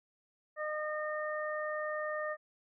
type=harmonic tone; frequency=610 Hz; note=D#5; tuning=34 cents flat; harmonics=1 / 2 / 3; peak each=-36 / -40 / -40 dBFS; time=0.56-2.37 s; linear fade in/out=50 ms; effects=none